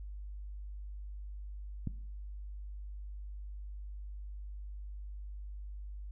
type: click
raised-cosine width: 5 ms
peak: -22 dBFS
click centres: 1.873 s
effects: noise-tail reverb RT60 0.6 s tail -18 dB re dry + added 50 Hz sine -41 dBFS peak until 6.11 s